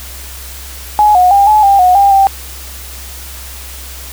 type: tone with pitch steps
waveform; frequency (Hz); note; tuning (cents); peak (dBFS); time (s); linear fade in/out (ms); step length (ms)
sine; 841 / 727 / 800 / 852 / 794 / 729 / 798 / 783; G#5 / F#5 / G5 / G#5 / G5 / F#5 / G5 / G5; +22 / -31 / +35 / +44 / +22 / -26 / +31 / -2; -4; 0.99-2.27; 0; 160
effects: added 65 Hz sine -29 dBFS peak until 4.12 s + white hiss -30 dBFS RMS until 4.12 s